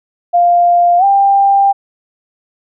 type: tone with pitch glide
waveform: sine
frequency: 698.5 to 793.1 Hz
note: F5 to G5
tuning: 0 to +20 cents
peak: -6 dBFS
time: 0.33-1.73 s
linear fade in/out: 20 ms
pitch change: +220 cents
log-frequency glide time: 0.98-1.04 s
effects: none